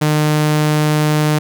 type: tone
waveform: sawtooth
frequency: 151.8 Hz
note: D#3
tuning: 42 cents flat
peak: -8 dBFS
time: 0.01-1.39 s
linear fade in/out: 10 ms
effects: none